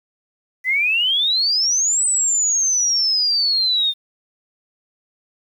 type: exponential two-way sweep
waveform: sine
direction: up then down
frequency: 1975.5 to 8150 to 3618 Hz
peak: -15 dBFS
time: 0.64-3.94 s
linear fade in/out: 50 ms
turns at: 2.05 s
effects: 8-bit